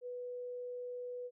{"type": "tone", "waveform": "sine", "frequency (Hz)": 492.9, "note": "B4", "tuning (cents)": -3, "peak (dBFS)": -40, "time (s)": [0.01, 1.31], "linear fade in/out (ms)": 50, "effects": []}